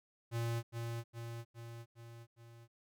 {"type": "tone with echo", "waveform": "square", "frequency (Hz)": 116.54, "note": "A#2", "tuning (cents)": 0, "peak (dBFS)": -35, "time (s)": [0.31, 0.63], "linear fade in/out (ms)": 50, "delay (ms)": 410, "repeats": 5, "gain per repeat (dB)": -4, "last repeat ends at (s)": 2.68, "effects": []}